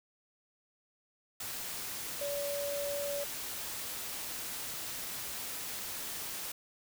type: tone in noise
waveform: sine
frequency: 571 Hz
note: D5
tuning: 49 cents flat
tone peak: -34 dBFS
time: 2.21-3.24 s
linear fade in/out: 5 ms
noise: white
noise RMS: -40 dBFS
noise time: 1.4-6.52 s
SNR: +3 dB
effects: none